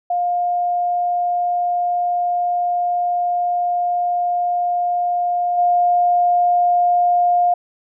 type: tone with level steps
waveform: sine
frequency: 707 Hz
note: F5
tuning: 21 cents sharp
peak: -16 / -12 dBFS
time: 0.1-7.54 s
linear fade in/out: 5 ms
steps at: 5.57 s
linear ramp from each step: 20 ms
effects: none